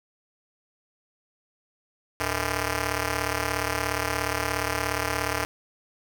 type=ring-modulated tone; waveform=5% pulse; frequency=185 Hz; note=F#3; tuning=in tune; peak=-11 dBFS; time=2.2-5.45 s; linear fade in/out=0 ms; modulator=259 Hz; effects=none